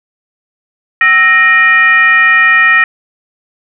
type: tone with frequency modulation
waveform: sine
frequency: 1864.7 Hz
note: A#6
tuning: in tune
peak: -4 dBFS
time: 1.01-2.84 s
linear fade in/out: 2 ms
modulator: 551 Hz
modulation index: 0.78
effects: none